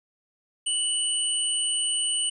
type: tone pair together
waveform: sine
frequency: 2960 / 8870 Hz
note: F#7 / C#9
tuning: 0 / 0 cents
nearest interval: octave + perfect fifth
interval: 1900 cents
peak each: -26 dBFS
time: 0.66-2.3 s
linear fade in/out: 10 ms
effects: none